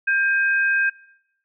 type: tone pair together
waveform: sine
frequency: 1592.5 / 2528 Hz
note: G6 / D#7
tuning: +27 / +27 cents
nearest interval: minor sixth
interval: 800 cents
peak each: -17 / -25 dBFS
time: 0.07-0.9 s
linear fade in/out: 10 ms
effects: noise-tail reverb RT60 0.9 s tail -25 dB re dry